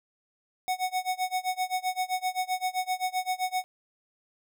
square tone with tremolo, 740 Hz, F#5, in tune, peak -25 dBFS, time 0.68-3.64 s, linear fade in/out 0 ms, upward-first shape sine, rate 7.7 Hz, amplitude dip 95%, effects none

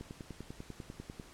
click train, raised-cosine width 3 ms, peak -30 dBFS, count 13, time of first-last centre 0.01-1.198 s, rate 10.1 Hz, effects pink hiss -56 dBFS RMS until 1.33 s + low-pass 10000 Hz 12 dB/octave

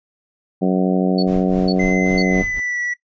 harmonic tone, 92.8 Hz, F#2, 6 cents sharp, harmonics 2 / 3 / 4 / 5 / 6 / 7 / 8, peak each -16 / -20 / -22 / -24 / -26 / -27 / -28 dBFS, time 0.61-2.43 s, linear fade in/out 20 ms
sine tone bursts, 4435 Hz, C#8, in tune, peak -22 dBFS, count 3, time 1.18-2.224 s, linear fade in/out 5 ms, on 48 ms, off 450 ms
brown noise with tremolo, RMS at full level -27 dBFS, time 1.27-2.6 s, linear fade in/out 5 ms, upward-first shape sine, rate 3.8 Hz, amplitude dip 80%
triangle tone with pitch glide, 2056 to 1948.5 Hz, C7 to B6, -31 to -24 cents, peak -19 dBFS, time 1.79-2.94 s, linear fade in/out 10 ms, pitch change -93 cents, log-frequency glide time 2.19-2.8 s
effects noise-tail reverb RT60 0.1 s tail -17 dB re dry + resampled to 16000 Hz

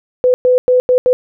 sine tone bursts at uneven times, 502 Hz, B4, 28 cents sharp, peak -7 dBFS, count 5, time 0.24-0.34 / 0.45-0.58 / 0.68-0.8 / 0.89-0.98 / 1.06-1.13 s, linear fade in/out 0 ms, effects none

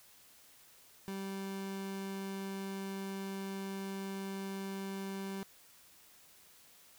30% pulse tone, 194.5 Hz, G3, 13 cents flat, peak -36 dBFS, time 1.08-5.43 s, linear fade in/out 0 ms, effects white hiss -61 dBFS RMS until 6.98 s

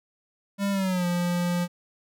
square tone with pitch glide, 199.3 to 175.52 Hz, G3 to F3, +29 to +9 cents, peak -24 dBFS, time 0.58-1.68 s, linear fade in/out 50 ms, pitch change -220 cents, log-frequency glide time 0.71-1.06 s, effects none

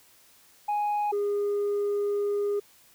sine tone pair in turn, 830.6 / 408.5 Hz, G#5 / G#4, 0 / -29 cents, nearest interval octave, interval 1229 cents, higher first, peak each -22 dBFS, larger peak neither, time 0.68-1.12 / 1.12-2.6 s, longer second, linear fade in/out 10 ms, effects tanh soft clip ceiling -23 dBFS + white hiss -58 dBFS RMS until 2.94 s

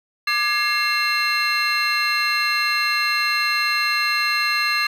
triangle tone cluster, 1194 / 1678 / 2129 / 2710 / 4142 Hz, D6 / G#6 / C7 / E7 / C8, +28 / +17 / +30 / +47 / -18 cents, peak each -23 dBFS, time 0.27-4.87 s, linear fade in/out 5 ms, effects none

